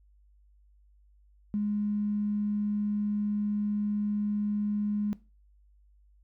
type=tone with tanh clipping; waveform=triangle; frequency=207.7 Hz; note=G#3; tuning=in tune; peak=-26 dBFS; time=1.54-5.13 s; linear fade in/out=0 ms; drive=3 dB; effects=noise-tail reverb RT60 0.3 s tail -19 dB re dry + added 50 Hz sine -58 dBFS peak until 6.23 s